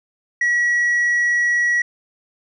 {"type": "tone", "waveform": "sine", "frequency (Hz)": 1924, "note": "B6", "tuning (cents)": -46, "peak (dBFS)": -12, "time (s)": [0.41, 1.82], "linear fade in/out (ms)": 5, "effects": ["tanh soft clip ceiling -14 dBFS"]}